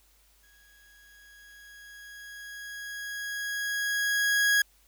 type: tone with exponential growth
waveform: 40% pulse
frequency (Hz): 1654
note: G#6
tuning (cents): -8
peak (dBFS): -19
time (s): 0.43-4.62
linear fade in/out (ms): 5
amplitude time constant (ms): 910
effects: added 50 Hz sine -64 dBFS peak until 4.87 s + white hiss -64 dBFS RMS until 4.87 s